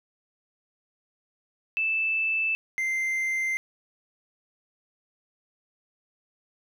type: tone pair in turn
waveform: sine / triangle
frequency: 2637 / 2085 Hz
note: E7 / C7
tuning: 0 / -7 cents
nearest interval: major third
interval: 407 cents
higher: first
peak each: -23 dBFS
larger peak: neither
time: 1.77-2.55 / 2.78-3.57 s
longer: second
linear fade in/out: 0 ms
effects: none